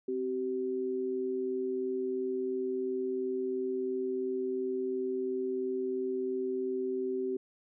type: tone pair together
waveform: sine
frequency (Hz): 259.6 / 382.5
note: C4 / G4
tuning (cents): -13 / -42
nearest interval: perfect fifth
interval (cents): 671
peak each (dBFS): -37 / -31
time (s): 0.08-7.37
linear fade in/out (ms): 5
effects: none